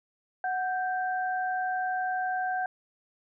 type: tone pair together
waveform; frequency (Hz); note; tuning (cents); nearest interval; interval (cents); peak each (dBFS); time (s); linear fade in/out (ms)
sine; 740 / 1568; F#5 / G6; 0 / 0; octave + minor second; 1300; -28 / -33; 0.44-2.66; 2
effects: none